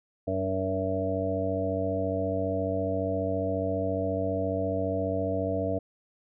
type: harmonic tone with a mistuned harmonic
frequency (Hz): 94.6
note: F#2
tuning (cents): +39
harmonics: 1 / 2 / 3 / 5 / 6 / 7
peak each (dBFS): -33 / -37 / -33 / -33 / -34 / -31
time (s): 0.27-5.79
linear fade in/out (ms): 10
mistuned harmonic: 3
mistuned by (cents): +20
effects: none